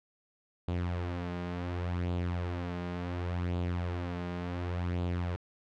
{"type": "tone with flanger", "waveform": "sawtooth", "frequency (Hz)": 88.1, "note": "F2", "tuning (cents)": 16, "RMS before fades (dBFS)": -34, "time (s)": [0.68, 5.36], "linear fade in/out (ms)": 0, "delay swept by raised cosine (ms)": [0.26, 4.96], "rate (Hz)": 0.69, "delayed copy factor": 0.55, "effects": ["low-pass 3000 Hz 12 dB/octave"]}